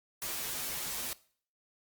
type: noise with comb filter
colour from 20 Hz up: white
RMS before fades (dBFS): -37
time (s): 0.22-1.13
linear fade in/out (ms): 0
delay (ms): 10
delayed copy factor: -0.8
effects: noise-tail reverb RT60 0.5 s tail -20 dB re dry + Opus 48 kbps